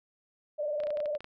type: tone with vibrato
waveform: sine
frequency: 595 Hz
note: D5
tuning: 22 cents sharp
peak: -29 dBFS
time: 0.58-1.18 s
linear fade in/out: 20 ms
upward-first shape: square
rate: 20 Hz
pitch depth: 51 cents each way
type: clicks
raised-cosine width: 0.3 ms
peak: -29 dBFS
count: 10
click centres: 0.802 / 0.836 / 0.87 / 0.905 / 0.972 / 1.003 / 1.058 / 1.151 / 1.206 / 1.244 s
effects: none